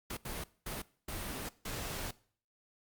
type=noise bursts at uneven times; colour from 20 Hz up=pink; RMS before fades=-40 dBFS; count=5; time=0.1-0.17 / 0.25-0.44 / 0.66-0.82 / 1.08-1.49 / 1.65-2.11 s; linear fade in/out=5 ms; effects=noise-tail reverb RT60 0.5 s tail -20 dB re dry + Opus 48 kbps